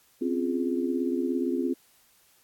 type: chord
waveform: sine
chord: Db major seventh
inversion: third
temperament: just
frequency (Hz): 259.9 / 277.2 / 346.5 / 415.8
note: C4 / Db4 / F4 / Ab4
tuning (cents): -11 / 0 / -14 / +2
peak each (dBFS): -28 / -34 / -29 / -34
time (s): 0.21-1.74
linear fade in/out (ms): 10
effects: white hiss -62 dBFS RMS until 2.43 s + AAC 64 kbps